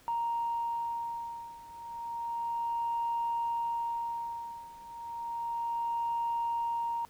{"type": "beating tone pair", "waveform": "sine", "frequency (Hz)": [933, 933.32], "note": ["A#5", "A#5"], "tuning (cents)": [1, 2], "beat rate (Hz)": 0.32, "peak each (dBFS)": [-33, -35], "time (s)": [0.08, 7.05], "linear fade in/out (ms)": 0, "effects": ["tanh soft clip ceiling -24 dBFS", "pink hiss -60 dBFS RMS until 7.09 s"]}